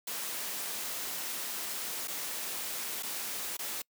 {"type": "noise with dropouts", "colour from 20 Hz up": "white", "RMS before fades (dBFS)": -37, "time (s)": [0.07, 3.82], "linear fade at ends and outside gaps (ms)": 5, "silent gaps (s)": [[2.075, 2.08], [3.026, 3.031], [3.569, 3.59]], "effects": ["noise-tail reverb RT60 0.1 s tail -26 dB re dry", "high-pass 200 Hz 12 dB/octave"]}